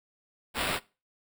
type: noise with sample-and-hold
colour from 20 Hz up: white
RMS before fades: -30 dBFS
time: 0.54-0.8 s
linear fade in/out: 50 ms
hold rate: 6300 Hz
effects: noise-tail reverb RT60 0.3 s tail -21 dB re dry